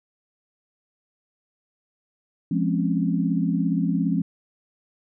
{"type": "chord", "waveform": "sine", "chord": "Db major seventh", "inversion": "first", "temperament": "just", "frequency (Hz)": [173.24, 207.9, 259.9, 277.2], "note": ["F3", "Ab3", "C4", "Db4"], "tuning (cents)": [-14, 2, -11, 0], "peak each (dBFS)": [-23, -26, -27, -27], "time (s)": [2.51, 4.22], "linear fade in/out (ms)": 5, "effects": []}